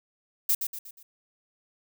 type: noise with echo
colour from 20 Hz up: violet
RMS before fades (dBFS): -23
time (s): 0.49-0.55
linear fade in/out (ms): 5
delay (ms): 120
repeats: 4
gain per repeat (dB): -7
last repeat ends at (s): 1.03
effects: none